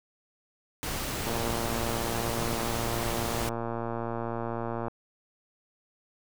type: noise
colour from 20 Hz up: pink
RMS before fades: -33 dBFS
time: 0.83-3.49 s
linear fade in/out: 0 ms
type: click train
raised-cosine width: 1 ms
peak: -19 dBFS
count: 420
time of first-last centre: 1.27-4.882 s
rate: 116 Hz
effects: none